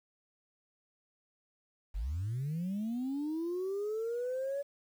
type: linear sweep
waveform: sine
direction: up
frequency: 41.19 to 570 Hz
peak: -31 dBFS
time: 1.94-4.63 s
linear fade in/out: 20 ms
effects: tanh soft clip ceiling -30 dBFS + 10-bit